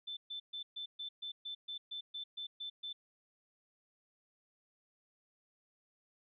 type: tone bursts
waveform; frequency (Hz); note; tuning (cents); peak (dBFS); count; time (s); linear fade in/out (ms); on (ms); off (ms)
sine; 3532; A7; +6; -40; 13; 0.07-2.93; 10; 100; 130
effects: none